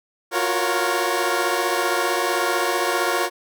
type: chord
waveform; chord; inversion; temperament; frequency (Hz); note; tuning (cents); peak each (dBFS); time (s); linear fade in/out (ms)
15% pulse; Gb major seventh; third; equal with one note detuned; 349.2 / 364.7 / 466.2 / 554.4; F4 / Gb4 / Bb4 / Db5; 0 / -25 / 0 / 0; -19; 0.31-3.3; 50
effects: none